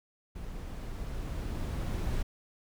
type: noise with level ramp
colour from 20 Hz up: brown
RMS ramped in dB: -41 to -31 dBFS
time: 0.35-2.23 s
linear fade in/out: 10 ms
effects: none